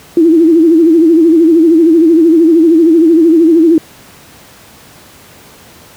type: tone with vibrato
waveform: sine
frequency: 327.7 Hz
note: E4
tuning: 10 cents flat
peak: -3 dBFS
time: 0.17-3.78 s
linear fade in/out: 2 ms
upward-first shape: sine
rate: 13 Hz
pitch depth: 94 cents each way
effects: pink hiss -38 dBFS RMS until 5.96 s + high-pass 80 Hz 12 dB/octave